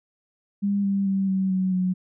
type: tone with pitch steps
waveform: sine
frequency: 201 / 197.43 / 193.93 / 190.49 / 187.11 / 183.79 Hz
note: G3 / G3 / G3 / G3 / F#3 / F#3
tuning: +44 / +13 / -18 / -49 / +20 / -11 cents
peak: -20 dBFS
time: 0.62-1.94 s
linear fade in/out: 20 ms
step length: 220 ms
effects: none